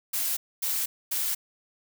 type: noise bursts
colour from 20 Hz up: blue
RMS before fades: -28 dBFS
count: 3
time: 0.13-1.35 s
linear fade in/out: 10 ms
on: 240 ms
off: 250 ms
effects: none